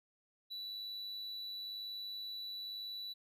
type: tone with amplitude modulation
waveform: triangle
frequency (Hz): 3951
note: B7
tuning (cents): 0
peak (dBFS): -39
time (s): 0.5-3.14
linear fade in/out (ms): 20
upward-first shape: sine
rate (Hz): 101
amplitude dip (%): 25
effects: none